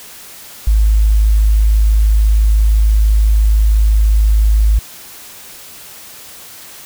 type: tone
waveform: sine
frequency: 53 Hz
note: G#1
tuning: 36 cents sharp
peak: -7 dBFS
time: 0.67-4.79 s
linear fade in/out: 5 ms
effects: white hiss -35 dBFS RMS until 6.85 s